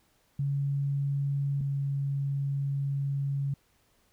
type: tone pair in turn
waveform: sine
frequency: 140.2 / 139.31 Hz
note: C#3 / C#3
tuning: +20 / +9 cents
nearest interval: unison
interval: 11 cents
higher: first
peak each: -26 / -27 dBFS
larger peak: first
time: 0.39-1.61 / 1.61-3.54 s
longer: second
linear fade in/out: 5 ms
effects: pink hiss -68 dBFS RMS until 4.12 s